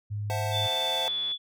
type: tone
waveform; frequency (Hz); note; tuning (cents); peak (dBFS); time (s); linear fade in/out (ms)
sine; 103.83; G#2; 0; -29; 0.1-0.68; 20
type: chord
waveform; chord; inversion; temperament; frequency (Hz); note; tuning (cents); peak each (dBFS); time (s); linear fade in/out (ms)
square; F# half-diminished seventh; second; equal; 523.3 / 659.3 / 740 / 880; C5 / E5 / F#5 / A5; 0 / 0 / 0 / 0; -36; 0.3-1.08; 0
type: tone with pitch glide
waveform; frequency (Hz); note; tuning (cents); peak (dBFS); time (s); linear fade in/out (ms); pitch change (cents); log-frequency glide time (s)
sine; 3520 to 3438; A7 to A7; 0 to -41; -27; 0.51-1.38; 50; -41; 0.83-1.18
type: click train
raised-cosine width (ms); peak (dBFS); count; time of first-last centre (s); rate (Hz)
0.3; -32; 102; 0.64-1.318; 149
effects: none